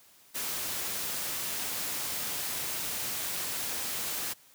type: noise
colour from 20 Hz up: white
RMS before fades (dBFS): -34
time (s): 0.34-4.34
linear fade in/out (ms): 20
effects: white hiss -59 dBFS RMS until 4.54 s + high-pass 60 Hz 12 dB/octave